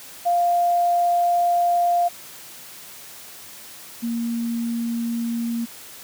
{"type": "tone pair in turn", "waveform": "sine", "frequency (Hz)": [698.5, 233.1], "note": ["F5", "A#3"], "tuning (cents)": [0, 0], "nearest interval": "octave + perfect fifth", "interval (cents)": 1900, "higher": "first", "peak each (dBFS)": [-16, -22], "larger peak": "first", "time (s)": [[0.25, 2.09], [4.02, 5.66]], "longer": "first", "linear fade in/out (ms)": 20, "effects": ["white hiss -41 dBFS RMS until 6.03 s", "high-pass 80 Hz 12 dB/octave"]}